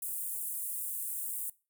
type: high-pass noise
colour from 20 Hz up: pink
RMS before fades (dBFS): -37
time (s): 0.02-1.5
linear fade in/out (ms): 5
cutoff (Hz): 8600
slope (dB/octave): 48
effects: noise-tail reverb RT60 0.3 s tail -21 dB re dry